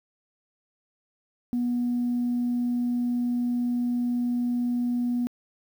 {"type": "tone", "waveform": "sine", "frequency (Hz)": 243, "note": "B3", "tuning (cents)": -28, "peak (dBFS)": -22, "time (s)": [1.53, 5.27], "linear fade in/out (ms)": 0, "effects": ["tanh soft clip ceiling -19 dBFS", "9-bit"]}